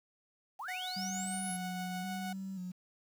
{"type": "linear sweep", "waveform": "sine", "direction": "up", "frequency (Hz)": [703, 11270], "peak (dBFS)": -39, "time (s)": [0.59, 1.57], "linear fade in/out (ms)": 10}
{"type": "tone with tremolo", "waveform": "sawtooth", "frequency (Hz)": 737, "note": "F#5", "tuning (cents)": -7, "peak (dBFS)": -35, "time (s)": [0.68, 2.33], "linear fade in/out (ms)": 5, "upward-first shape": "triangle", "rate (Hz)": 6.4, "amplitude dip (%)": 30}
{"type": "tone with vibrato", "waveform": "sine", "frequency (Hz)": 186.6, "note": "F#3", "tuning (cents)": 15, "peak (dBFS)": -38, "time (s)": [0.96, 2.72], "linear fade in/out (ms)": 10, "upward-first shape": "square", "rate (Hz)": 0.93, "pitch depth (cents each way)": 49}
{"effects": ["10-bit"]}